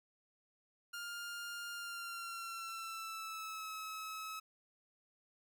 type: tone with pitch glide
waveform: sawtooth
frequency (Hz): 1406 to 1289.3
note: F6 to E6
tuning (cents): +11 to -39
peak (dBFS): -39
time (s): 0.93-4.4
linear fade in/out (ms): 10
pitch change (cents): -150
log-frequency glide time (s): 1.72-3.7
effects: none